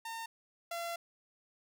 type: tone pair in turn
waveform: sawtooth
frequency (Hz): 910 / 681.7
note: A#5 / F5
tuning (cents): -42 / -42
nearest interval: perfect fourth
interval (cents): 500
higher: first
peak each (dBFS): -36 / -33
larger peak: second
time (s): 0.05-0.26 / 0.71-0.96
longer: second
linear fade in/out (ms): 5
effects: none